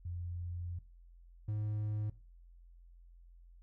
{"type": "tone pair in turn", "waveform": ["sine", "triangle"], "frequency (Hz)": [87.31, 106.03], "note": ["F2", "G#2"], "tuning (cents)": [0, 36], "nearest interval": "minor third", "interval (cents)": 336, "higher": "second", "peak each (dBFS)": [-38, -32], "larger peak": "second", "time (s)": [[0.05, 0.79], [1.48, 2.1]], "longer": "first", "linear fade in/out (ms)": 5, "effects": ["noise-tail reverb RT60 0.3 s tail -17 dB re dry", "added 43 Hz sine -55 dBFS peak until 3.62 s"]}